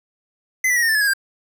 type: tone with pitch steps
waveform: square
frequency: 2037 / 1966.5 / 1898.4 / 1832.7 / 1769.2 / 1708 / 1648.8 / 1591.7 Hz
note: C7 / B6 / A#6 / A#6 / A6 / G#6 / G#6 / G6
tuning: -47 / -8 / +31 / -30 / +9 / +48 / -13 / +26 cents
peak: -16 dBFS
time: 0.64-1.136 s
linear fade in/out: 5 ms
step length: 62 ms
effects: 9-bit